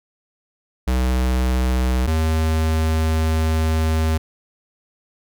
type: tone pair in turn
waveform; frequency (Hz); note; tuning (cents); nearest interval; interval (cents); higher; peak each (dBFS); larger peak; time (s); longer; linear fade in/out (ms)
square; 63.2 / 79.63; B1 / D#2; +41 / +41; major third; 400; second; -17; neither; 0.87-2.07 / 2.07-4.18; second; 10
effects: none